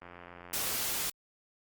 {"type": "click train", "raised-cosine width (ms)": 0.5, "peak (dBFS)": -32, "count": 65, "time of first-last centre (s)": [0.02, 0.75], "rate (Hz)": 87.7}
{"type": "noise", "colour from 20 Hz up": "white", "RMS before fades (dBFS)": -33, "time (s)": [0.53, 1.1], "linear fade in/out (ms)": 5}
{"effects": ["Opus 32 kbps"]}